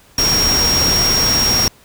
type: tone in noise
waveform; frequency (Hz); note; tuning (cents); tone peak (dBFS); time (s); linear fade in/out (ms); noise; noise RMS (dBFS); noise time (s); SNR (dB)
sine; 5588; F8; 0; -13; 0.18-1.68; 2; pink; -19; 0.18-1.68; +3
effects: pink hiss -48 dBFS RMS until 1.84 s